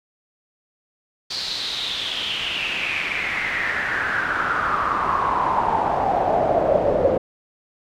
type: noise with band-pass filter sweep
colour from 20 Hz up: brown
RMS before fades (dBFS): -22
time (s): 1.3-7.18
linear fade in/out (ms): 10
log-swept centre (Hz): 4500 to 520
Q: 6.4
effects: none